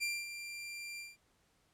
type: tone with ADSR envelope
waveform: sawtooth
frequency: 2374 Hz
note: D7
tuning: 18 cents sharp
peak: -29 dBFS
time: 0-1.17 s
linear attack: 29 ms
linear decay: 230 ms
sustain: -10 dB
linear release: 180 ms
effects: pink hiss -73 dBFS RMS until 1.73 s + low-pass 11000 Hz 12 dB/octave